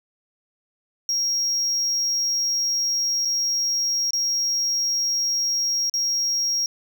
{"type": "tone with dropouts", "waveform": "triangle", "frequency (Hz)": 5600, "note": "F8", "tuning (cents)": 4, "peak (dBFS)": -19, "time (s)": [1.09, 6.66], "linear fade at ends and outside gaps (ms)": 1, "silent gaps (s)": [[3.25, 3.254], [4.107, 4.133], [5.897, 5.939]], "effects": []}